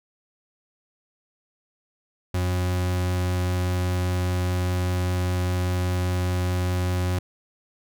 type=tone; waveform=40% pulse; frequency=90.5 Hz; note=F#2; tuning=38 cents flat; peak=-21 dBFS; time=2.34-7.19 s; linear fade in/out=5 ms; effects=none